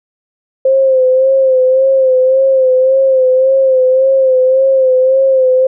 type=tone with vibrato; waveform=sine; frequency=524 Hz; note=C5; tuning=2 cents sharp; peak=-6 dBFS; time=0.65-5.67 s; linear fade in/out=5 ms; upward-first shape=sine; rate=1.8 Hz; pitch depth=42 cents each way; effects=none